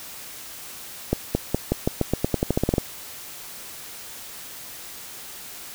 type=accelerating click train; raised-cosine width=2 ms; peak=-6 dBFS; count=16; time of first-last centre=1.13-2.782 s; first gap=220 ms; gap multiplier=0.89; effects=white hiss -39 dBFS RMS until 5.74 s